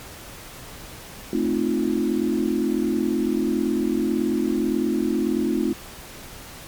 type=chord; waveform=sine; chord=F dominant seventh; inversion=first; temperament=equal; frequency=220 / 261.6 / 311.1 / 349.2 Hz; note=A3 / C4 / Eb4 / F4; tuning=0 / 0 / 0 / 0 cents; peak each=-25 dBFS; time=1.33-5.73 s; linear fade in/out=2 ms; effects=pink hiss -40 dBFS RMS until 6.67 s + MP3 96 kbps